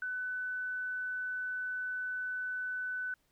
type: tone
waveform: sine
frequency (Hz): 1500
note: F#6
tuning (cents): +23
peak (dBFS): -34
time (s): 0.02-3.14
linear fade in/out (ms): 2
effects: pink hiss -74 dBFS RMS until 3.31 s